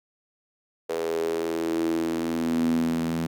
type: tone with high-pass filter sweep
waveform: sawtooth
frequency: 82.41 Hz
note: E2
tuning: in tune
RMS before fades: -26 dBFS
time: 0.89-3.27 s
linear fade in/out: 10 ms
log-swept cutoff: 460 to 200 Hz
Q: 7.2
effects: none